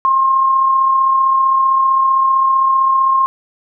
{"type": "tone with amplitude modulation", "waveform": "sine", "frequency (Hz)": 1066, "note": "C6", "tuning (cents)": 32, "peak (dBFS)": -8, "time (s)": [0.05, 3.26], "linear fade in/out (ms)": 0, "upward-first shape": "sine", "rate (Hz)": 35.5, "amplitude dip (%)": 35, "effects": []}